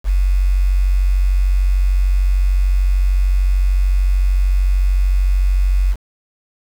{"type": "tone with quantisation", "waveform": "sine", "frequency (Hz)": 46.68, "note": "F#1", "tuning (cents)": 16, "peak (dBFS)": -11, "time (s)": [0.04, 5.96], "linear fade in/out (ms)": 50, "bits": 6, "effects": []}